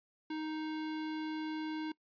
square tone, 311.7 Hz, D#4, 3 cents sharp, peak -37 dBFS, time 0.3-1.92 s, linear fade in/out 5 ms, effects noise-tail reverb RT60 0.1 s tail -22 dB re dry + resampled to 11025 Hz

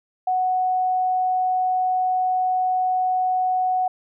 sine tone, 740 Hz, F#5, in tune, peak -18 dBFS, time 0.27-3.88 s, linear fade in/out 5 ms, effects none

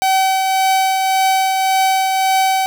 45% pulse tone with tremolo, 764 Hz, G5, 45 cents flat, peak -11 dBFS, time 0.02-2.66 s, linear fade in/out 0 ms, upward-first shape triangle, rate 1.8 Hz, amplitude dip 35%, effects none

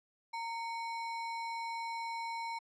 sine tone with sample-and-hold, 921 Hz, A#5, 21 cents flat, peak -36 dBFS, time 0.33-2.59 s, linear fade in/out 10 ms, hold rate 3150 Hz, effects low-pass 5000 Hz 12 dB/octave

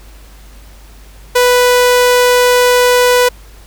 sawtooth tone, 493.9 Hz, B4, in tune, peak -3 dBFS, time 1.35-3.29 s, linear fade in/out 10 ms, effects added 50 Hz sine -35 dBFS peak until 3.66 s + pink hiss -43 dBFS RMS until 3.66 s

